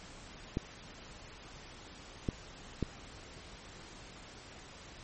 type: clicks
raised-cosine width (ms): 3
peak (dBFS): -18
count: 3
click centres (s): 0.571 / 2.288 / 2.827
effects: pink hiss -51 dBFS RMS until 5.03 s + MP3 32 kbps